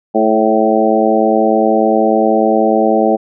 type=harmonic tone with a mistuned harmonic; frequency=110 Hz; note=A2; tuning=in tune; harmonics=2 / 3 / 4 / 5 / 6 / 7; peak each=-16 / -16 / -16 / -16 / -16 / -16 dBFS; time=0.14-3.17 s; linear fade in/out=20 ms; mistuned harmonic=4; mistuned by=-26 cents; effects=none